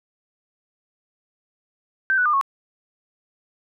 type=tone with pitch steps; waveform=sine; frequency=1555 / 1481 / 1203 / 1098 Hz; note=G6 / F#6 / D6 / C#6; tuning=-14 / +1 / +41 / -17 cents; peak=-16 dBFS; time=2.1-2.412 s; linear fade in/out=0 ms; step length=78 ms; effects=none